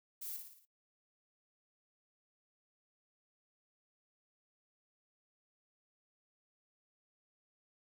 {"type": "noise with echo", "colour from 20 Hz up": "violet", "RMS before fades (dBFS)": -44, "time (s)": [0.21, 0.37], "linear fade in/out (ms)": 10, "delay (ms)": 57, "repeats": 5, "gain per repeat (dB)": -5, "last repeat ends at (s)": 0.655, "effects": ["noise-tail reverb RT60 0.1 s tail -17 dB re dry"]}